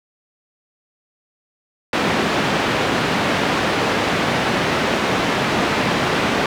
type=band-pass noise; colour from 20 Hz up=pink; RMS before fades=-19 dBFS; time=1.93-6.46 s; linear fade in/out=2 ms; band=170 to 3100 Hz; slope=12 dB/octave; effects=none